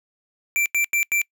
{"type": "tone bursts", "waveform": "square", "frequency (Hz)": 2349, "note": "D7", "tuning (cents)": 0, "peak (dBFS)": -19, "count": 4, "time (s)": [0.56, 1.216], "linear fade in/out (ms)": 0, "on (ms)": 98, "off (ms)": 88, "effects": ["noise-tail reverb RT60 0.1 s tail -26 dB re dry"]}